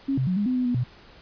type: tone with pitch steps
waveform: sine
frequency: 273 / 131 / 182.8 / 205.4 / 254 / 251.4 / 244.6 / 123.4 Hz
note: C#4 / C3 / F#3 / G#3 / B3 / B3 / B3 / B2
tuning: -26 / +2 / -21 / -19 / +49 / +31 / -16 / -1 cents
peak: -21 dBFS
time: 0.08-0.84 s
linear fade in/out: 10 ms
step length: 95 ms
effects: pink hiss -50 dBFS RMS until 1.21 s + resampled to 11025 Hz